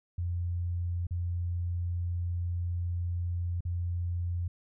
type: tone with dropouts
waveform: sine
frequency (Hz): 87.31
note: F2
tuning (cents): 0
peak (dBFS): -29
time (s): 0.18-4.48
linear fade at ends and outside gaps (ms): 5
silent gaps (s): 1.069-1.108 / 3.607-3.651
effects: none